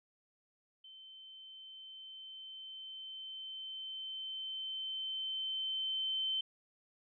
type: tone with level ramp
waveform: sine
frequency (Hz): 3085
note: G7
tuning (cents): -28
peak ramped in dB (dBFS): -52 to -32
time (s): 0.84-6.41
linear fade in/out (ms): 5
effects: none